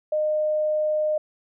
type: tone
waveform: sine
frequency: 612 Hz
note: D#5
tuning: 29 cents flat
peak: -20 dBFS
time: 0.12-1.18 s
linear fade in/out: 5 ms
effects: none